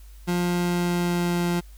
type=tone with pitch glide; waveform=30% pulse; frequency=176.2 to 174.08 Hz; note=F3 to F3; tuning=+16 to -5 cents; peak=-19 dBFS; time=0.27-1.61 s; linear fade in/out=20 ms; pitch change=-21 cents; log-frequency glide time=0.43-1.46 s; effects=added 50 Hz sine -42 dBFS peak until 1.77 s + white hiss -57 dBFS RMS until 1.77 s